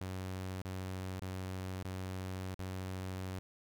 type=tone with dropouts; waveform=sawtooth; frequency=93.5 Hz; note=F#2; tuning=19 cents sharp; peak=-35 dBFS; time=0.01-3.39 s; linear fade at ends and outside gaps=0 ms; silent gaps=0.617-0.65 / 1.195-1.219 / 1.829-1.848 / 2.544-2.593 s; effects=none